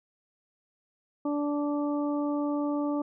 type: harmonic tone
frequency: 291.5 Hz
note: D4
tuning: 13 cents flat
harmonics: 1 / 2 / 3 / 4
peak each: -27 / -34 / -39 / -40 dBFS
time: 1.25-3.02 s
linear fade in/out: 5 ms
effects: none